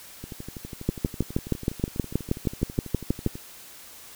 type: two click trains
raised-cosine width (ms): 3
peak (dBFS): -23 / -9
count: 39 / 16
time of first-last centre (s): 0.24-3.355 / 0.89-3.263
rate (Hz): 12.2 / 6.32
effects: white hiss -46 dBFS RMS until 4.15 s